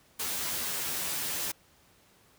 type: noise with comb filter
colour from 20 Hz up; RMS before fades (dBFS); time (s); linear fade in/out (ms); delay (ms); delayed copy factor
white; -33; 0.19-1.52; 10; 12; +0.85
effects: pink hiss -62 dBFS RMS until 2.38 s + high-pass 60 Hz 12 dB/octave